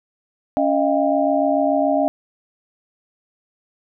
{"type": "tone cluster", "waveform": "sine", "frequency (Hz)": [280.4, 620, 687, 794], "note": ["C#4", "D#5", "F5", "G5"], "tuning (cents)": [20, -6, -29, 22], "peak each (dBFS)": [-20, -19, -21, -25], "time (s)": [0.57, 2.08], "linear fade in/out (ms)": 0, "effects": []}